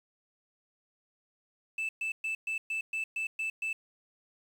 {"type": "tone bursts", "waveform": "sine", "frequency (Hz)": 2637, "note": "E7", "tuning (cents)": 0, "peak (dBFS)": -28, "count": 9, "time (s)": [1.78, 3.73], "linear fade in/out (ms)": 5, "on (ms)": 110, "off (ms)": 120, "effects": ["tanh soft clip ceiling -29 dBFS", "9-bit"]}